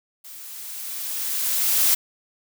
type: noise with level ramp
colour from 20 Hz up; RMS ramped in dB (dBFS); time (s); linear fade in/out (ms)
blue; -41 to -17; 0.24-1.95; 10
effects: none